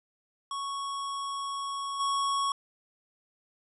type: tone with level steps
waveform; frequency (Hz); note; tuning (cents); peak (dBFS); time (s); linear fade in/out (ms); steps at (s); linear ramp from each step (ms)
square; 1108.7; C#6; 0; -33 / -27; 0.51-2.52; 2; 1.99; 20
effects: resampled to 24000 Hz